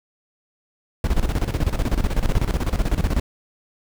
brown noise with tremolo, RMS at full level -18 dBFS, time 1.04-3.2 s, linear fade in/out 2 ms, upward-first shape square, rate 16 Hz, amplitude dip 75%, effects none

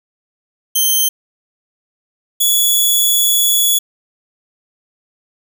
5% pulse tone pair in turn, 3136 / 3396 Hz, G7 / G#7, 0 / +38 cents, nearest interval minor second, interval 138 cents, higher second, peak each -3 dBFS, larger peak neither, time 0.75-1.09 / 2.4-3.79 s, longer second, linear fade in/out 10 ms, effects none

